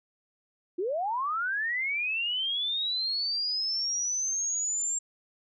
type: linear sweep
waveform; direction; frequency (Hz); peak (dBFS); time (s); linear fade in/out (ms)
sine; up; 329.6 to 7459; -27; 0.78-4.99; 10
effects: none